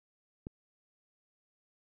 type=click; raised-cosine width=3 ms; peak=-27 dBFS; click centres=0.469 s; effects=none